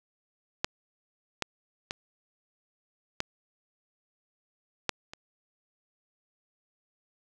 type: clicks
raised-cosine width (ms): 0.2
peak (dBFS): -8 / -11 / -15 / -11 / -8 / -24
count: 6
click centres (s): 0.645 / 1.423 / 1.909 / 3.204 / 4.893 / 5.135
effects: none